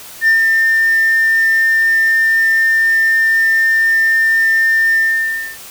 sine tone with ADSR envelope, 1801 Hz, A6, 40 cents sharp, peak -4 dBFS, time 0.21-5.58 s, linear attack 68 ms, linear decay 110 ms, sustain -4 dB, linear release 620 ms, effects tanh soft clip ceiling -6 dBFS + white hiss -34 dBFS RMS until 5.7 s

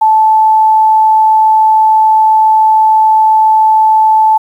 sine tone, 873 Hz, A5, 14 cents flat, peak -4 dBFS, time 0.01-4.38 s, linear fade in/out 10 ms, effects 7-bit

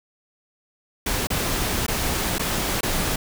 pink noise with dropouts, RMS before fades -24 dBFS, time 1.06-3.16 s, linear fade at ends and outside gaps 5 ms, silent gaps 1.271-1.302 / 1.865-1.881 / 2.384-2.394 / 2.809-2.83 s, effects none

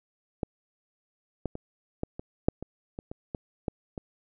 clicks, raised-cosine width 2 ms, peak -15 / -16 / -23 / -16 / -23 / -7 / -23 / -23 / -24 / -19 / -15 / -22 dBFS, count 12, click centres 0.432 / 1.457 / 1.554 / 2.034 / 2.195 / 2.485 / 2.626 / 2.989 / 3.115 / 3.348 / 3.682 / 3.978 s, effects none

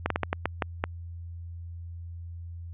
slowing click train, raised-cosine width 0.5 ms, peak -10 dBFS, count 8, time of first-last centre 0.06-0.84 s, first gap 43 ms, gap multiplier 1.31, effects added 85 Hz sine -37 dBFS peak until 2.73 s + resampled to 8000 Hz

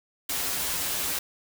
white noise with comb filter, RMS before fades -29 dBFS, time 0.29-1.19 s, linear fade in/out 5 ms, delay 9.2 ms, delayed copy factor -0.7, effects none

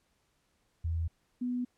sine tone pair in turn, 82.41 / 247 Hz, E2 / B3, 0 / 0 cents, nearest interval octave + perfect fifth, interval 1900 cents, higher second, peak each -29 / -30 dBFS, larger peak first, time 0.84-1.08 / 1.41-1.65 s, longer neither, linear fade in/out 10 ms, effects pink hiss -74 dBFS RMS until 1.77 s + low-pass 11000 Hz 12 dB/octave

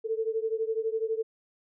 sine beating tone pair, 441.1 / 453.1 Hz, A4 / A#4, +4 / -49 cents, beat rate 12 Hz, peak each -29 / -31 dBFS, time 0.04-1.23 s, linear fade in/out 20 ms, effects none

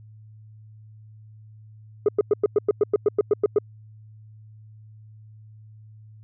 sine tone bursts, 415.3 Hz, G#4, in tune, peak -12 dBFS, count 13, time 2.06-3.585 s, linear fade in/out 2 ms, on 25 ms, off 100 ms, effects tanh soft clip ceiling -13 dBFS + added 108 Hz sine -44 dBFS peak until 6.23 s

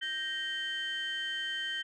sine tone cluster, 1572 / 1865 / 3095 Hz, G6 / A#6 / G7, +4 / 0 / -23 cents, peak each -38 / -36 / -34 dBFS, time 0.01-1.83 s, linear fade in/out 20 ms, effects tanh soft clip ceiling -28 dBFS

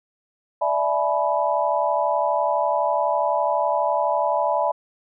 sine chord, E dominant seventh, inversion third, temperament equal with one note detuned, 587.3 / 659.3 / 852.5 / 987.8 Hz, D5 / E5 / G#5 / B5, 0 / 0 / +45 / 0 cents, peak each -24 dBFS, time 0.61-4.72 s, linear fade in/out 10 ms, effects none

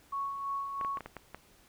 sine tone with tremolo, 1108.7 Hz, C#6, in tune, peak -31 dBFS, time 0.12-0.99 s, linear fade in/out 10 ms, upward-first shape sine, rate 3 Hz, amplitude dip 45%
clicks, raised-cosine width 0.5 ms, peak -26 dBFS, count 7, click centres 0.812 / 0.848 / 0.972 / 1.007 / 1.06 / 1.167 / 1.346 s
effects pink hiss -62 dBFS RMS until 1.68 s

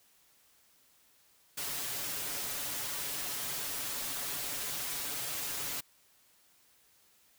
white noise with comb filter, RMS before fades -37 dBFS, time 1.57-5.81 s, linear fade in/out 10 ms, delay 7 ms, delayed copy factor +0.7, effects white hiss -66 dBFS RMS until 7.38 s

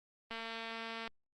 click train, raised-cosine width 0.3 ms, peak -27 dBFS, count 175, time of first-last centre 0.31-1.077 s, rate 227 Hz, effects Opus 24 kbps

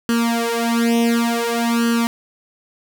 sawtooth tone with flanger, 233.1 Hz, A#3, in tune, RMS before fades -18 dBFS, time 0.09-2.07 s, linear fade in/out 0 ms, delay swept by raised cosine 0.66 to 3.96 ms, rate 0.56 Hz, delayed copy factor +0.95, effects none

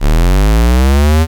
square linear sweep, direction up, 34.33 to 82 Hz, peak -7 dBFS, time 0-1.27 s, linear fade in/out 50 ms, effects 8-bit

